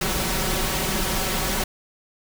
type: noise with comb filter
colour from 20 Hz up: pink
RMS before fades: -24 dBFS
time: 0.01-1.64 s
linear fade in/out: 5 ms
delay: 5.3 ms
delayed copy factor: +0.65
effects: none